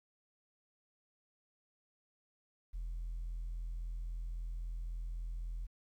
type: tone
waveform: sine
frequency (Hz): 41.86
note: E1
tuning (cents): +27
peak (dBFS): -36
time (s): 2.73-5.67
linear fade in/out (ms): 20
effects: tanh soft clip ceiling -36 dBFS + 12-bit